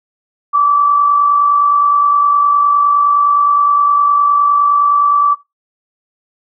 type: tone with amplitude modulation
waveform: sine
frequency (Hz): 1158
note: D6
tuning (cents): -25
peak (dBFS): -6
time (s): 0.53-5.35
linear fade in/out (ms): 20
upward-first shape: sine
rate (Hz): 49.7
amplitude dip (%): 40
effects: noise-tail reverb RT60 0.2 s tail -17 dB re dry